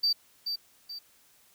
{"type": "tone with echo", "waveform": "triangle", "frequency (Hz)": 4643, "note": "D8", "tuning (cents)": -21, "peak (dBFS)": -20, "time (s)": [0.03, 0.13], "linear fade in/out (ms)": 10, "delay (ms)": 430, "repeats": 2, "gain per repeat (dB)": -8, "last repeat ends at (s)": 0.99, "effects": ["tanh soft clip ceiling -19 dBFS", "white hiss -62 dBFS RMS until 1.54 s"]}